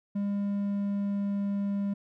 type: tone with pitch glide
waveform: triangle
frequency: 201.6 to 200.3 Hz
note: G3 to G3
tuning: +49 to +38 cents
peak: -25 dBFS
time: 0.15-1.94 s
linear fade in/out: 10 ms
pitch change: -11 cents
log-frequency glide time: 0.41-1.81 s
effects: none